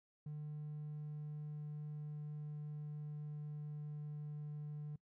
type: tone with pitch glide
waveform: triangle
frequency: 150 to 148.96 Hz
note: D3 to D3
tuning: +37 to +25 cents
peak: -40 dBFS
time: 0.26-4.96 s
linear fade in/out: 5 ms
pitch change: -12 cents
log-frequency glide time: 0.92-4.41 s
effects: noise-tail reverb RT60 0.1 s tail -24 dB re dry + tanh soft clip ceiling -38 dBFS